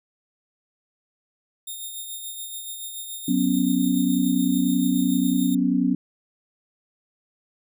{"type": "tone with tremolo", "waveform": "5% pulse", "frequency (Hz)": 3670, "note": "A#7", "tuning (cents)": -28, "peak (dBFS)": -23, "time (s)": [1.67, 5.55], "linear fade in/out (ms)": 5, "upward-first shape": "sine", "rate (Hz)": 7, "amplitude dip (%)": 40}
{"type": "chord", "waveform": "sine", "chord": "F# suspended fourth", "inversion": "none", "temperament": "equal", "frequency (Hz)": [185, 246.9, 277.2], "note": ["F#3", "B3", "C#4"], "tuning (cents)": [0, 0, 0], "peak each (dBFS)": [-24, -22, -22], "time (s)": [3.28, 5.95], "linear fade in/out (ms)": 5}
{"effects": []}